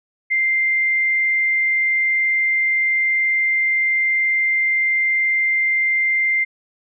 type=tone; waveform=sine; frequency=2093 Hz; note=C7; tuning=in tune; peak=-15 dBFS; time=0.3-6.45 s; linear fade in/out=20 ms; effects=none